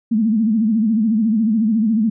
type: tone with vibrato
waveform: sine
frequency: 219.7 Hz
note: A3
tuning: 2 cents flat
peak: -13 dBFS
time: 0.11-2.1 s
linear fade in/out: 10 ms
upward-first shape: sine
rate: 14 Hz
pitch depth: 110 cents each way
effects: none